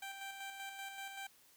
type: tone with tremolo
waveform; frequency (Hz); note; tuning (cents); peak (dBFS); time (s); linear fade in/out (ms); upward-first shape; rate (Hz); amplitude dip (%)
15% pulse; 784; G5; 0; -37; 0.02-1.27; 5; square; 5.2; 40
effects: white hiss -66 dBFS RMS until 1.56 s